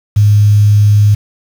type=tone with quantisation; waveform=sine; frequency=103.83 Hz; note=G#2; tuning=in tune; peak=-4 dBFS; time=0.16-1.15 s; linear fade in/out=10 ms; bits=5; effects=none